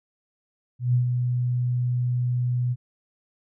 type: tone with ADSR envelope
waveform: sine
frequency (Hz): 123.47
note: B2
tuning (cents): 0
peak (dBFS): -16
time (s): 0.79-2.76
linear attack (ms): 150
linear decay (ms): 110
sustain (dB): -5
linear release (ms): 42
effects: none